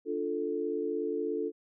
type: chord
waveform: sine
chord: D minor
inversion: none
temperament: equal with one note detuned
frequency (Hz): 292.5 / 349.2 / 440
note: D4 / F4 / A4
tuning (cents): -7 / 0 / 0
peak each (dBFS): -36 / -35 / -32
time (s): 0.05-1.52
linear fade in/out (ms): 50
effects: none